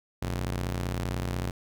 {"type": "ring-modulated tone", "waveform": "sawtooth", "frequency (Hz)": 90.4, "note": "F#2", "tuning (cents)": -40, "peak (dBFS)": -22, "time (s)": [0.22, 1.51], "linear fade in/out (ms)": 5, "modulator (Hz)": 27.3, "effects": []}